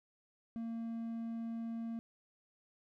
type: tone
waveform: triangle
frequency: 229 Hz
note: A#3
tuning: 31 cents flat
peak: -36 dBFS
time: 0.56-1.99 s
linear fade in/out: 0 ms
effects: none